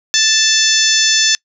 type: harmonic tone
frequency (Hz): 880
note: A5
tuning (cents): 0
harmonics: 2 / 3 / 4 / 5 / 6 / 7 / 8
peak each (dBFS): -18 / -22 / -16 / -20 / -16 / -16 / -21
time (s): 0.14-1.35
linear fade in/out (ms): 0
effects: noise-tail reverb RT60 0.1 s tail -26 dB re dry